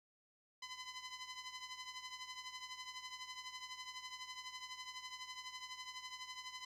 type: tone with tremolo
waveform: 10% pulse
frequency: 1014 Hz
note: B5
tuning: 45 cents sharp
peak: -35 dBFS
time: 0.62-6.65 s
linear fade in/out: 5 ms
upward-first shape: triangle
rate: 12 Hz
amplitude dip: 75%
effects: low-pass 7000 Hz 12 dB/octave + 12-bit